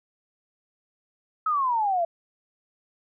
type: exponential sweep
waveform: sine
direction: down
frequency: 1300 to 659.3 Hz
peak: -21 dBFS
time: 1.46-2.05 s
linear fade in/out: 5 ms
effects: none